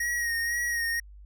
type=tone with vibrato; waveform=square; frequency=1881 Hz; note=A#6; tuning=15 cents sharp; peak=-27 dBFS; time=0-1 s; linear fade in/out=5 ms; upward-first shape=sine; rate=2 Hz; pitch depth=33 cents each way; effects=added 50 Hz sine -45 dBFS peak until 1.25 s